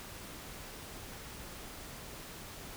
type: silence
effects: pink hiss -47 dBFS RMS until 2.76 s